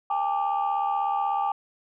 sine chord, G suspended second, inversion none, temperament equal with one note detuned, 803.7 / 880 / 1174.7 Hz, G5 / A5 / D6, +43 / 0 / 0 cents, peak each -24 / -28 / -29 dBFS, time 0.1-1.52 s, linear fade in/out 5 ms, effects tanh soft clip ceiling -17 dBFS

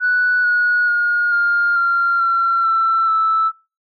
sine tone with pitch steps, 1480 / 1455.4 / 1431.2 / 1407.5 / 1384.1 / 1361.1 / 1338.5 / 1316.2 Hz, F#6 / F#6 / F6 / F6 / F6 / F6 / E6 / E6, 0 / -29 / +42 / +13 / -16 / -45 / +26 / -3 cents, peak -12 dBFS, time 0-3.52 s, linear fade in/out 50 ms, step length 440 ms, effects noise-tail reverb RT60 0.3 s tail -24 dB re dry + tanh soft clip ceiling -8 dBFS

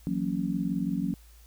sine chord, F# dominant seventh, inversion third, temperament just, 166.5 / 185 / 231.2 / 277.5 Hz, E3 / F#3 / A#3 / C#4, +18 / 0 / -14 / +2 cents, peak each -34 / -30 / -33 / -32 dBFS, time 0.07-1.14 s, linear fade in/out 0 ms, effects added 56 Hz sine -51 dBFS peak until 1.46 s + white hiss -60 dBFS RMS until 1.46 s

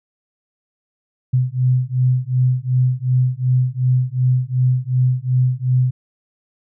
sine beating tone pair, 125.8 / 128.5 Hz, B2 / C3, +32 / -31 cents, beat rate 2.7 Hz, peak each -17 dBFS, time 1.33-5.91 s, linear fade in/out 10 ms, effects none

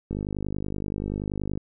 click train, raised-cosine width 3 ms, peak -17 dBFS, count 75, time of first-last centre 0.11-1.575 s, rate 50.5 Hz, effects none

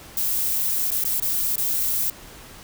violet noise with dropouts, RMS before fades -23 dBFS, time 0.17-2.1 s, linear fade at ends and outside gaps 2 ms, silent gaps 0.906-0.916 / 1.039-1.051 / 1.2-1.223 / 1.558-1.579 s, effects pink hiss -43 dBFS RMS until 2.63 s

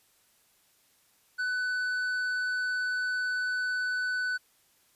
triangle tone with tanh clipping, 1497 Hz, F#6, 20 cents sharp, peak -29 dBFS, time 1.38-4.38 s, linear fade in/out 20 ms, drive 11 dB, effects white hiss -66 dBFS RMS until 4.95 s + resampled to 32000 Hz

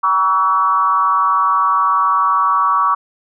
sine tone with frequency modulation, 1135 Hz, C#6, 41 cents sharp, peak -11 dBFS, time 0.03-2.95 s, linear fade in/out 10 ms, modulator 179 Hz, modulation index 0.86, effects none

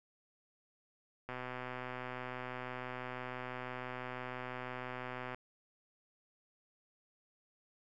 click train, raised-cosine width 0.5 ms, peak -27 dBFS, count 512, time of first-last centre 1.29-5.346 s, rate 126 Hz, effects none

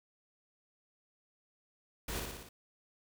pink noise with echo, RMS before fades -39 dBFS, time 2.08-2.2 s, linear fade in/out 5 ms, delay 58 ms, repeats 5, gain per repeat -3 dB, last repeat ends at 2.49 s, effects none

